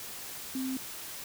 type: tone in noise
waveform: sine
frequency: 261.6 Hz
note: C4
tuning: in tune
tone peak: -31 dBFS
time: 0.55-0.77 s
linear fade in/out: 2 ms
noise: white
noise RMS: -42 dBFS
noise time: 0-1.24 s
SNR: +8 dB
effects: none